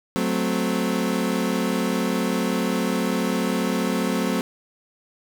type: chord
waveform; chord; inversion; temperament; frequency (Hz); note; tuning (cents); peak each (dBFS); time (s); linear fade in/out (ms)
30% pulse; F# diminished; none; equal with one note detuned; 185 / 220 / 260.1; F#3 / A3 / C4; 0 / 0 / -10; -23; 0.16-4.41; 0
effects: none